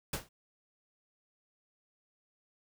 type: noise with exponential decay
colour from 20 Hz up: pink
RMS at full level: -30 dBFS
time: 0.13-0.29 s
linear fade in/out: 5 ms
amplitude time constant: 34 ms
effects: none